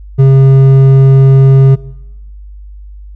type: tone with hard clipping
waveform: sine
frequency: 134.8 Hz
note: C#3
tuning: 48 cents flat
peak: -3 dBFS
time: 0.18-1.76 s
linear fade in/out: 20 ms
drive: 6 dB
effects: noise-tail reverb RT60 1.0 s tail -21 dB re dry + added 50 Hz sine -27 dBFS peak until 3.15 s